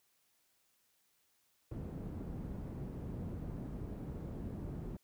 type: low-pass noise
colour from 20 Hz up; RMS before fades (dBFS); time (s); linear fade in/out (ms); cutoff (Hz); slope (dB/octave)
white; -43; 1.71-4.97; 5; 210; 12
effects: white hiss -75 dBFS RMS until 5.03 s